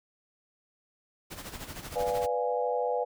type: noise with tremolo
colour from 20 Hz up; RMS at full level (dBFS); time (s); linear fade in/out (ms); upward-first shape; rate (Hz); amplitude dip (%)
pink; -39; 1.3-2.27; 20; sine; 13; 65
type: chord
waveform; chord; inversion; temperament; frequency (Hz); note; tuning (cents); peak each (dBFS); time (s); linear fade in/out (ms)
sine; B diminished seventh; none; equal; 493.9 / 587.3 / 698.5 / 830.6; B4 / D5 / F5 / Ab5; 0 / 0 / 0 / 0; -29 / -34 / -34 / -33; 1.95-3.05; 20
effects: none